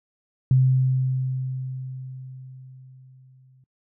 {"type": "tone with exponential decay", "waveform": "sine", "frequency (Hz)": 130, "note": "C3", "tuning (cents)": -11, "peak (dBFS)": -13, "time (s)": [0.51, 3.64], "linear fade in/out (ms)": 2, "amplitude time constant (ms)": 680, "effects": ["noise-tail reverb RT60 0.1 s tail -24 dB re dry"]}